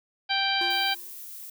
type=harmonic tone; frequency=784 Hz; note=G5; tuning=in tune; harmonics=1 / 2 / 3 / 4 / 5 / 6; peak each=-29 / -30 / -31 / -29 / -31 / -32 dBFS; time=0.29-0.95 s; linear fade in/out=20 ms
type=tone with exponential decay; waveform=square; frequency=350 Hz; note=F4; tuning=4 cents sharp; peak=-34 dBFS; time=0.61-1.26 s; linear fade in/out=2 ms; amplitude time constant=140 ms
type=noise; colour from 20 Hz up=violet; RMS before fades=-41 dBFS; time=0.7-1.5 s; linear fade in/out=5 ms
effects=none